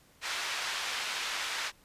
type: band-pass noise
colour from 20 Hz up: pink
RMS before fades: -35 dBFS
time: 0.21-1.72 s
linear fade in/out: 50 ms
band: 1300 to 5200 Hz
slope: 12 dB/octave
effects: pink hiss -62 dBFS RMS until 1.84 s + resampled to 32000 Hz